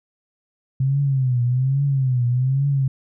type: tone with vibrato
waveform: sine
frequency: 130.81 Hz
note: C3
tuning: in tune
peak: -16 dBFS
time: 0.8-2.88 s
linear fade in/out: 5 ms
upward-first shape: triangle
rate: 1.2 Hz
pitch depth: 150 cents each way
effects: none